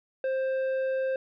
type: tone with tanh clipping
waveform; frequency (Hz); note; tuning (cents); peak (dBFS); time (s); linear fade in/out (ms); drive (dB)
sine; 527; C5; +12; -27; 0.24-1.16; 2; 8
effects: none